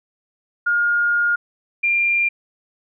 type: tone pair in turn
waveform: sine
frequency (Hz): 1421 / 2390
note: F6 / D7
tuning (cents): +30 / +30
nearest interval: major sixth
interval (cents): 900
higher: second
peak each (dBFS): -15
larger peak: neither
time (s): 0.66-1.36 / 1.83-2.29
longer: first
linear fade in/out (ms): 10
effects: none